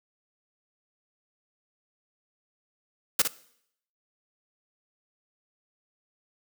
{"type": "noise with echo", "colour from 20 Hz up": "white", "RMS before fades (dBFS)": -20, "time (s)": [3.19, 3.22], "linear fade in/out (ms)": 5, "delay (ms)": 57, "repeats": 1, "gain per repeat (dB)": -7, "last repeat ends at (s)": 3.277, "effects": ["noise-tail reverb RT60 0.7 s tail -19 dB re dry", "high-pass 150 Hz 12 dB/octave"]}